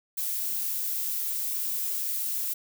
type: noise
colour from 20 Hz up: violet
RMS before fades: -30 dBFS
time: 0.17-2.54 s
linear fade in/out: 10 ms
effects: none